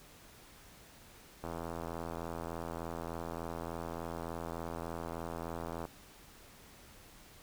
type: click train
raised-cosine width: 1 ms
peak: -26 dBFS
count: 369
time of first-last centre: 1.44-5.852 s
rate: 83.4 Hz
effects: pink hiss -57 dBFS RMS until 7.42 s